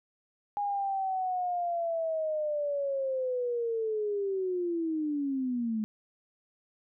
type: linear sweep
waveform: sine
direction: down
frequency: 822 to 211.9 Hz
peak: -28 dBFS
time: 0.57-5.84 s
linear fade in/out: 0 ms
effects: none